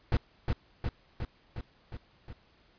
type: noise with echo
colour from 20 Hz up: brown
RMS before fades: -25 dBFS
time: 0.12-0.17 s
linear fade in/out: 2 ms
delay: 360 ms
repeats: 6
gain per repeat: -3 dB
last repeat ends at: 2.33 s
effects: pink hiss -64 dBFS RMS until 2.78 s + resampled to 11025 Hz